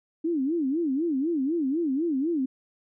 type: tone with vibrato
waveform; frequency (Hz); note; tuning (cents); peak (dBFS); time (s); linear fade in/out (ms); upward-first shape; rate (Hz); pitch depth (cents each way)
sine; 299.6; D4; +35; -23; 0.24-2.46; 10; sine; 4; 250
effects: none